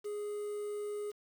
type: tone with quantisation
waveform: triangle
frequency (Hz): 415.3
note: G#4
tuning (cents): 0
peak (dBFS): -34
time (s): 0.04-1.12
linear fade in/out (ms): 20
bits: 9
effects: none